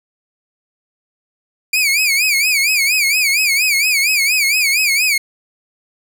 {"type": "tone with vibrato", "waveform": "sawtooth", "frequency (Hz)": 2349, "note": "D7", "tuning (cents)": 0, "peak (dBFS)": -9, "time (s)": [1.73, 5.18], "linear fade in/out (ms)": 5, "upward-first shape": "sine", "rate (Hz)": 4.3, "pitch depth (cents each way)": 150, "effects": []}